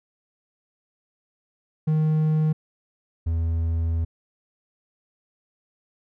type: tone pair in turn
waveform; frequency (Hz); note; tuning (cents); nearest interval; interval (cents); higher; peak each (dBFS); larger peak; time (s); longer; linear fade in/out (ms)
triangle; 155.56 / 82.41; D#3 / E2; 0 / 0; major seventh; 1100; first; -16 / -19; first; 1.87-2.53 / 3.26-4.05; second; 10
effects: none